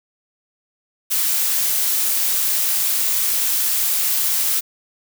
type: noise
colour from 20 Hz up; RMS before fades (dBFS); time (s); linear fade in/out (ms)
blue; -19; 1.1-4.61; 20
effects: none